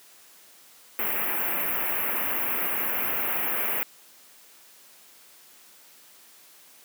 white band-stop noise, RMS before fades -27 dBFS, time 0.99-3.83 s, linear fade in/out 0 ms, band 2700 to 12000 Hz, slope 48 dB/octave, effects white hiss -53 dBFS RMS until 6.84 s + high-pass 200 Hz 12 dB/octave

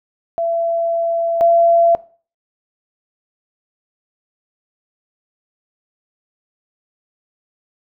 sine tone pair in turn, 672 / 677.8 Hz, E5 / E5, +33 / +48 cents, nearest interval unison, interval 15 cents, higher second, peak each -16 / -9 dBFS, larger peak second, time 0.38-1.41 / 1.41-1.95 s, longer first, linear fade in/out 0 ms, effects noise-tail reverb RT60 0.4 s tail -19 dB re dry

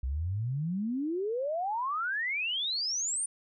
sine exponential sweep, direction up, 61.1 to 9397 Hz, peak -29 dBFS, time 0.03-3.26 s, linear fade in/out 5 ms, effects none

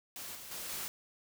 white noise with level steps, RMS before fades -44 / -48 / -42 / -40 dBFS, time 0.16-0.88 s, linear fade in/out 0 ms, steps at 0.35 / 0.51 / 0.69 s, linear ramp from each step 5 ms, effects none

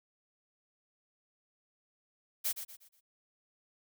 blue noise with echo, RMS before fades -32 dBFS, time 2.44-2.53 s, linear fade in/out 20 ms, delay 120 ms, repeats 4, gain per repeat -9 dB, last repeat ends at 3.01 s, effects none

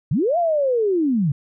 sine linear two-way sweep, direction up then down, 110 to 711 to 129.4 Hz, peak -16 dBFS, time 0.11-1.32 s, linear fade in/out 5 ms, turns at 0.38 s, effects none

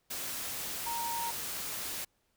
sine tone in noise, 932 Hz, A#5, 1 cent flat, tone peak -34 dBFS, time 0.86-1.31 s, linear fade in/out 10 ms, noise white, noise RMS -38 dBFS, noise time 0.1-2.05 s, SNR +1 dB, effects pink hiss -75 dBFS RMS until 2.36 s

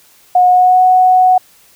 sine tone with pitch glide, 725 to 739 Hz, F#5 to F#5, -35 to -2 cents, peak -5 dBFS, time 0.35-1.38 s, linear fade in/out 5 ms, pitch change +33 cents, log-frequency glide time 0.48-0.82 s, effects white hiss -47 dBFS RMS until 1.75 s

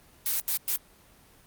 blue noise bursts at uneven times, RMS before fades -27 dBFS, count 3, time 0.26-0.4 / 0.48-0.57 / 0.68-0.76 s, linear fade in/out 0 ms, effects pink hiss -57 dBFS RMS until 1.46 s + Opus 24 kbps

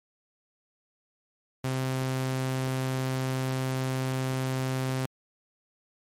sawtooth tone, 130.81 Hz, C3, in tune, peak -23 dBFS, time 1.64-5.06 s, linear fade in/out 5 ms, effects MP3 64 kbps

